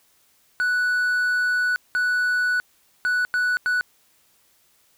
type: tone bursts at uneven times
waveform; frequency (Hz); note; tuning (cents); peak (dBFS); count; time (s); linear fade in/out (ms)
triangle; 1480; F#6; 0; -17; 5; 0.6-1.76 / 1.95-2.6 / 3.05-3.25 / 3.34-3.57 / 3.66-3.81; 0
effects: white hiss -61 dBFS RMS until 4.97 s